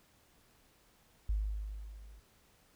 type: tone with level ramp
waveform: sine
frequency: 51.91 Hz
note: G#1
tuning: in tune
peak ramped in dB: -28 to -52 dBFS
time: 1.29-2.2 s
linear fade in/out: 5 ms
effects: pink hiss -67 dBFS RMS until 2.75 s